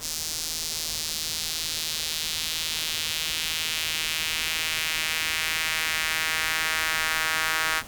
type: tone with high-pass filter sweep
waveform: sawtooth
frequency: 159 Hz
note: D#3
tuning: 38 cents sharp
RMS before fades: -28 dBFS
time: 0-7.83 s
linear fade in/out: 50 ms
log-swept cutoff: 5400 to 1500 Hz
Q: 1.6
effects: pink hiss -43 dBFS RMS until 7.87 s